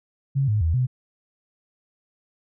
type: tone with pitch steps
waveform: sine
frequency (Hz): 137 / 106 / 81.2 / 126.9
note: C#3 / G#2 / E2 / B2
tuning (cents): -20 / +36 / -26 / +47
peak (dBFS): -18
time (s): 0.35-0.87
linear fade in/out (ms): 20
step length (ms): 130
effects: none